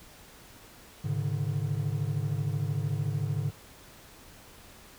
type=tone cluster; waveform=triangle; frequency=105.3 / 138 / 151.2 Hz; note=G#2 / C#3 / D#3; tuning=+24 / -7 / -49 cents; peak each=-30 dBFS; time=1.04-3.51 s; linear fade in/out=10 ms; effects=pink hiss -52 dBFS RMS until 4.98 s